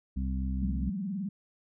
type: harmonic tone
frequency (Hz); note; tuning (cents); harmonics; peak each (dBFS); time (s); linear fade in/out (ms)
65.41; C2; 0; 1 / 2 / 3 / 4; -30 / -42 / -35 / -41; 0.16-0.9; 10
type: tone with vibrato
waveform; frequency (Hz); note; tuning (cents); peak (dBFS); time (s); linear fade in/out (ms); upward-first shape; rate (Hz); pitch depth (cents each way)
sine; 193.2; G3; -25; -31; 0.62-1.29; 5; sine; 19; 170
effects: none